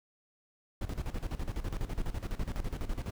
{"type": "noise with tremolo", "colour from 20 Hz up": "brown", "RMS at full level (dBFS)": -33, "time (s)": [0.81, 3.11], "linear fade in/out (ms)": 5, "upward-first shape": "square", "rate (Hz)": 12, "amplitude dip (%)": 75, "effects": []}